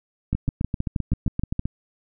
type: two click trains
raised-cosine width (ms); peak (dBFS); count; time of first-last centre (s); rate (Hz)
5; -11 / -12; 9 / 11; 0.33-1.594 / 0.35-1.655; 6.33 / 7.66
effects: none